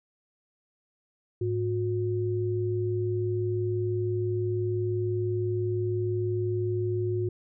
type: tone pair together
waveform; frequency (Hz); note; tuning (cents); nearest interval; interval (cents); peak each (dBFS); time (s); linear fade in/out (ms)
sine; 106.65 / 360.7; G#2 / F#4; +46 / -44; octave + major sixth; 2110; -28; 1.41-7.29; 5
effects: none